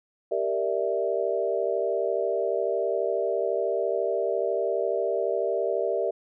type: chord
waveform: sine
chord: E half-diminished seventh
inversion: first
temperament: equal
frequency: 392 / 466.2 / 587.3 / 659.3 Hz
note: G4 / Bb4 / D5 / E5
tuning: 0 / 0 / 0 / 0 cents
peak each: -29 dBFS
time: 0.31-6.11 s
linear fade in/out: 10 ms
effects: none